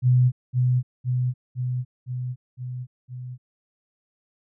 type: tone with echo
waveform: sine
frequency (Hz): 125.5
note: B2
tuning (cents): +28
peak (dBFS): -14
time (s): 0.02-0.32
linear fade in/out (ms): 50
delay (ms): 510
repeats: 6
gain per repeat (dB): -3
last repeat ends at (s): 3.38
effects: none